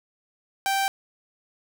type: tone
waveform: sawtooth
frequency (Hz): 782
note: G5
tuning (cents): -4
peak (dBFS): -18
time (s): 0.66-0.88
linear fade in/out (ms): 0
effects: 8-bit